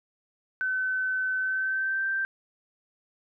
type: tone with pitch glide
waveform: sine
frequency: 1520 to 1567.3 Hz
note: F#6 to G6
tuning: +46 to -1 cents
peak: -25 dBFS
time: 0.61-2.25 s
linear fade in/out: 0 ms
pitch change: +53 cents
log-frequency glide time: 1.38-2.05 s
effects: none